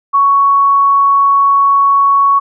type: tone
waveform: sine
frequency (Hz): 1114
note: C#6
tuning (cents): +8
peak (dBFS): -6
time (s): 0.13-2.4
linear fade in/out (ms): 20
effects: none